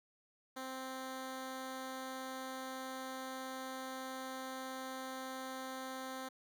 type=tone; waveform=10% pulse; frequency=261.6 Hz; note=C4; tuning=in tune; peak=-34 dBFS; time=0.56-6.29 s; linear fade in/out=10 ms; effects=none